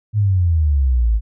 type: exponential sweep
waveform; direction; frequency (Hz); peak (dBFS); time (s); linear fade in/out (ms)
sine; down; 108.8 to 51.91; -12; 0.13-1.21; 50
effects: none